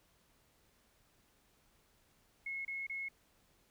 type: tone bursts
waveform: sine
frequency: 2175 Hz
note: C#7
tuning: 33 cents flat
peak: -38 dBFS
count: 3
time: 2.46-3.086 s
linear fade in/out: 5 ms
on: 190 ms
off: 28 ms
effects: pink hiss -71 dBFS RMS until 3.7 s